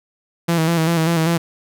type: tone with vibrato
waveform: sawtooth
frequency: 164.81 Hz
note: E3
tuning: in tune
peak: -11 dBFS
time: 0.48-1.38 s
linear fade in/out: 10 ms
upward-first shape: square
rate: 5.1 Hz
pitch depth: 45 cents each way
effects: none